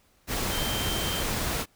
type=tone in noise; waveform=sine; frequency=3136 Hz; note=G7; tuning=in tune; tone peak=-33 dBFS; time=0.49-1.25 s; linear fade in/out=50 ms; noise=pink; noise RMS=-29 dBFS; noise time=0.27-1.66 s; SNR=-7 dB; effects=pink hiss -64 dBFS RMS until 1.75 s